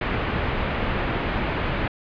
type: low-pass noise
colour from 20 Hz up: pink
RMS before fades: -25 dBFS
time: 0.01-1.88 s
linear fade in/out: 5 ms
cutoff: 2800 Hz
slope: 24 dB/octave
effects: resampled to 11025 Hz